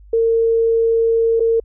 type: tone with dropouts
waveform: sine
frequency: 456.1 Hz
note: A#4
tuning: 38 cents flat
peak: -12 dBFS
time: 0.13-1.6 s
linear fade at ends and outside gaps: 5 ms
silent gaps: 1.397-1.403 s
effects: added 50 Hz sine -40 dBFS peak until 1.64 s